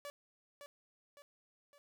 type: tone with echo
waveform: sawtooth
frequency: 575 Hz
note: D5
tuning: 37 cents flat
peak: -40 dBFS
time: 0.05-0.1 s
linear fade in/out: 0 ms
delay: 560 ms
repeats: 3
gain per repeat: -6 dB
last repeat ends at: 1.78 s
effects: none